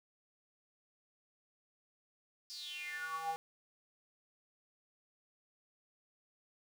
square tone with high-pass filter sweep, 161.8 Hz, E3, 32 cents flat, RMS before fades -42 dBFS, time 2.5-3.36 s, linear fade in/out 0 ms, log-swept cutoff 5100 to 680 Hz, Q 9.3, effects none

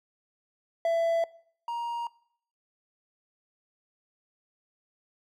triangle tone pair in turn, 667 / 941.3 Hz, E5 / A#5, +20 / +17 cents, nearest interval tritone, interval 597 cents, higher second, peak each -21 / -28 dBFS, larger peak first, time 0.85-1.24 / 1.68-2.07 s, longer neither, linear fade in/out 2 ms, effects noise-tail reverb RT60 0.6 s tail -21 dB re dry

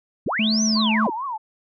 sine linear two-way sweep, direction up then down, 75.5 to 6200 to 249.8 Hz, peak -21 dBFS, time 0.26-1.1 s, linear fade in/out 5 ms, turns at 0.63 s
triangle tone, 218 Hz, A3, 16 cents flat, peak -17 dBFS, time 0.39-1.07 s, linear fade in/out 5 ms
sine tone with vibrato, 987.8 Hz, B5, in tune, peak -25 dBFS, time 0.75-1.38 s, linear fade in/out 20 ms, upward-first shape triangle, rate 4.5 Hz, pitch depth 260 cents each way
effects none

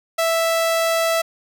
sawtooth tone, 659.3 Hz, E5, in tune, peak -13 dBFS, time 0.18-1.22 s, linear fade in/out 10 ms, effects none

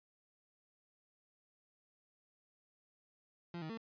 30% pulse tone with pitch steps, 172.2 / 157.6 / 226.1 Hz, F3 / D#3 / A3, -24 / +23 / +47 cents, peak -39 dBFS, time 3.54-3.774 s, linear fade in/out 2 ms, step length 78 ms, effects resampled to 11025 Hz

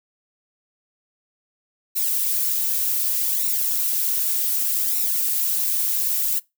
violet noise with flanger, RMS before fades -22 dBFS, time 1.95-6.4 s, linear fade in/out 20 ms, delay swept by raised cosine 0.62 to 4.72 ms, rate 0.66 Hz, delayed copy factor -0.75, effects noise-tail reverb RT60 0.2 s tail -22 dB re dry

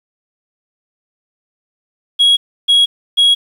sine tone bursts, 3314 Hz, G#7, 4 cents flat, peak -4 dBFS, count 3, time 2.19-3.35 s, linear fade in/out 20 ms, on 180 ms, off 310 ms, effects tanh soft clip ceiling -6 dBFS + 7-bit

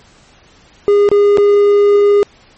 triangle tone with dropouts, 408.3 Hz, G#4, 29 cents flat, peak -4 dBFS, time 0.88-2.23 s, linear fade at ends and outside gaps 0 ms, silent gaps 1.089-1.115 / 1.373-1.382 s, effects pink hiss -46 dBFS RMS until 2.57 s + MP3 32 kbps

